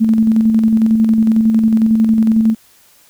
sine tone with tremolo, 222.1 Hz, A3, 16 cents sharp, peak -7 dBFS, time 0-2.55 s, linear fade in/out 20 ms, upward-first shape square, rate 11 Hz, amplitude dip 35%, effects white hiss -49 dBFS RMS until 3.09 s

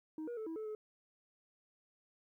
sine tone with pitch steps, 312.9 / 478.2 / 437.6 / 324.9 / 435.1 / 428.5 Hz, D#4 / A#4 / A4 / E4 / A4 / A4, +10 / +44 / -9 / -25 / -19 / -46 cents, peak -37 dBFS, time 0.18-0.75 s, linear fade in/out 2 ms, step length 95 ms, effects tanh soft clip ceiling -39 dBFS + 13-bit

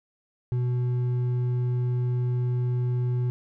triangle tone with hard clipping, 123.47 Hz, B2, in tune, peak -24 dBFS, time 0.52-3.3 s, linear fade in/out 0 ms, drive 8 dB, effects none

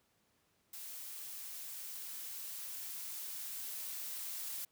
blue noise with level ramp, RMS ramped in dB -47 to -42 dBFS, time 0.73-4.65 s, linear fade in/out 5 ms, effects pink hiss -75 dBFS RMS until 4.71 s + high-pass 80 Hz 12 dB/octave

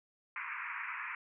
white band-pass noise, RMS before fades -41 dBFS, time 0.36-1.15 s, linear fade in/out 2 ms, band 950 to 2500 Hz, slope 96 dB/octave, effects none

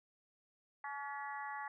harmonic tone with a mistuned harmonic, 283.6 Hz, C#4, 40 cents sharp, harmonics 3 / 4 / 5 / 6 / 7, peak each -44 / -47 / -53 / -49 / -49 dBFS, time 0.84-1.68 s, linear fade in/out 2 ms, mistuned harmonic 7, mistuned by -32 cents, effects none

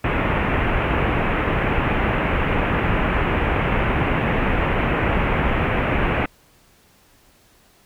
pink low-pass noise, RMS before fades -20 dBFS, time 0.04-6.26 s, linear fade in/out 5 ms, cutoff 2700 Hz, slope 48 dB/octave, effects pink hiss -55 dBFS RMS until 7.85 s

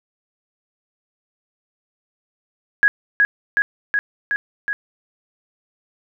sine tone with echo, 1661.2 Hz, G#6, in tune, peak -9 dBFS, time 2.83-2.88 s, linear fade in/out 0 ms, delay 370 ms, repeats 5, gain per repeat -2 dB, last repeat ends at 4.73 s, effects none

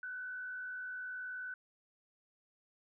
sine tone with frequency modulation, 1500 Hz, F#6, 23 cents sharp, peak -40 dBFS, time 0.03-1.54 s, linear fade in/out 2 ms, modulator 59.3 Hz, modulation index 0.44, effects none

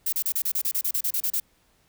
violet noise bursts, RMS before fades -25 dBFS, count 14, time 0.06-1.4 s, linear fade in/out 5 ms, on 66 ms, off 32 ms, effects pink hiss -64 dBFS RMS until 1.88 s

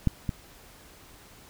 clicks, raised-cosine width 5 ms, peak -9 / -15 dBFS, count 2, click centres 0.073 / 0.292 s, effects pink hiss -52 dBFS RMS until 1.49 s

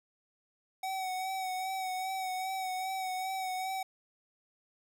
square tone with vibrato, 753 Hz, F#5, 30 cents sharp, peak -34 dBFS, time 0.83-3.83 s, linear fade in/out 5 ms, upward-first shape sine, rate 2.5 Hz, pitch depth 30 cents each way, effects 10-bit

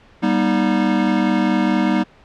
square chord, G augmented, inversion none, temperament equal with one note detuned, 196 / 240.7 / 311.1 Hz, G3 / B3 / D#4, 0 / -44 / 0 cents, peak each -20 dBFS, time 0.22-2.04 s, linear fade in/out 20 ms, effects pink hiss -49 dBFS RMS until 2.24 s + low-pass 3000 Hz 12 dB/octave

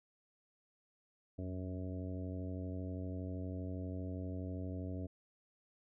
harmonic tone with a mistuned harmonic, 92.5 Hz, F#2, in tune, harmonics 1 / 2 / 3 / 4 / 5 / 6 / 7, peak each -41 / -47 / -45 / -54 / -53 / -55 / -53 dBFS, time 1.38-5.07 s, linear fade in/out 10 ms, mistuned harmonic 1, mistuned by -82 cents, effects none

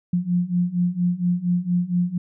sine beating tone pair, 174.61 / 178.91 Hz, F3 / F3, 0 / +42 cents, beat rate 4.3 Hz, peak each -23 / -21 dBFS, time 0.13-2.18 s, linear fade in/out 5 ms, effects none

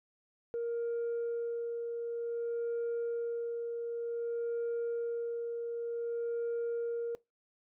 sine tone with tremolo, 468.4 Hz, A#4, 8 cents sharp, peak -29 dBFS, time 0.54-7.15 s, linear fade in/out 0 ms, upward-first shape sine, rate 0.54 Hz, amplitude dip 40%, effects noise-tail reverb RT60 0.2 s tail -22 dB re dry + tanh soft clip ceiling -30 dBFS

